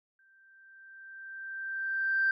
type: tone with exponential growth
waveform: sine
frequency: 1568 Hz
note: G6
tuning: in tune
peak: -22 dBFS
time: 0.19-2.31 s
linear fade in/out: 2 ms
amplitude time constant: 460 ms
effects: tanh soft clip ceiling -18 dBFS